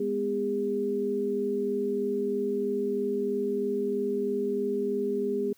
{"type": "tone cluster", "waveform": "sine", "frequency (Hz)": [206.4, 249.5, 406.5], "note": ["G#3", "B3", "G#4"], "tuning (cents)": [-10, 18, -37], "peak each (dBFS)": [-34, -33, -27], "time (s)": [0, 5.53], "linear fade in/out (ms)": 5, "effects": ["white hiss -63 dBFS RMS until 5.57 s"]}